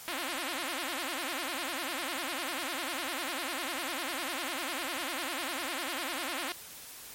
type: tone with vibrato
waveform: 5% pulse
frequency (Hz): 303.9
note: D#4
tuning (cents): -41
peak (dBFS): -22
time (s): 0.08-6.52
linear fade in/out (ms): 0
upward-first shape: sine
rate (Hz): 10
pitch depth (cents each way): 300
effects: white hiss -47 dBFS RMS until 7.14 s + MP3 64 kbps